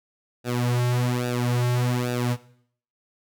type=tone with flanger; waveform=sawtooth; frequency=122.7 Hz; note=B2; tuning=11 cents flat; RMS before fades=-24 dBFS; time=0.44-2.37 s; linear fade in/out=50 ms; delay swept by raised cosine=0.94 to 4.14 ms; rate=1.2 Hz; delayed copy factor=-0.95; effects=noise-tail reverb RT60 0.6 s tail -17 dB re dry